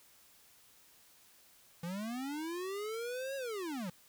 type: linear two-way sweep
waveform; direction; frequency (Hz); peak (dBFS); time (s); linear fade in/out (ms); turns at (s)
square; up then down; 164.4 to 554.4 to 164.4; -38; 1.83-3.9; 5; 3.36
effects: white hiss -63 dBFS RMS until 4.08 s